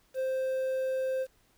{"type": "tone with quantisation", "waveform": "triangle", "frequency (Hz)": 523.3, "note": "C5", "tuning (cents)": 0, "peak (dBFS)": -26, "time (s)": [0.14, 1.27], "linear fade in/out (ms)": 50, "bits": 9, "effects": ["pink hiss -67 dBFS RMS until 1.57 s"]}